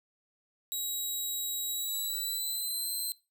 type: tone with pitch glide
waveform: 10% pulse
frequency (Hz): 3845 to 4097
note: B7 to C8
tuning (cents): -47 to -37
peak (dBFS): -25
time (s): 0.72-3.12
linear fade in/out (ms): 0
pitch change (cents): +110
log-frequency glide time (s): 1.64-2.88
effects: noise-tail reverb RT60 0.3 s tail -21 dB re dry